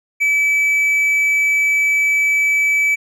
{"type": "tone", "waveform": "triangle", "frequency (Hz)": 2300, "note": "D7", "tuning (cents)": -37, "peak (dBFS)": -11, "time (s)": [0.2, 2.96], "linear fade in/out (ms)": 20, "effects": []}